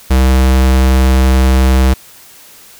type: tone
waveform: square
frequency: 65.1 Hz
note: C2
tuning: 8 cents flat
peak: -7 dBFS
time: 0.1-1.94 s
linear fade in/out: 10 ms
effects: white hiss -39 dBFS RMS until 2.79 s